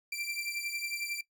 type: beating tone pair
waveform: sawtooth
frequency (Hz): 2349 / 2360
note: D7 / D7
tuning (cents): 0 / +8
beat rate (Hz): 11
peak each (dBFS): -34 / -35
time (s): 0.12-1.21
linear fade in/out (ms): 5
effects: noise-tail reverb RT60 0.1 s tail -18 dB re dry